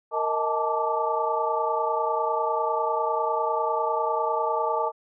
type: tone cluster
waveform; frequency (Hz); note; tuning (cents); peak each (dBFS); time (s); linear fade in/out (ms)
sine; 462.5 / 630 / 859 / 889 / 1168; A#4 / D#5 / A5 / A5 / D6; -14 / +21 / -42 / +18 / -10; -29; 0.11-4.92; 50
effects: none